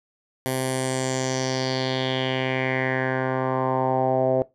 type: tone with low-pass filter sweep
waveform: 10% pulse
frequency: 130.4 Hz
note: C3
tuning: 5 cents flat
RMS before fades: -24 dBFS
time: 0.46-4.42 s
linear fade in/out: 0 ms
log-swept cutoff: 12000 to 590 Hz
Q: 3.9
effects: noise-tail reverb RT60 0.2 s tail -19 dB re dry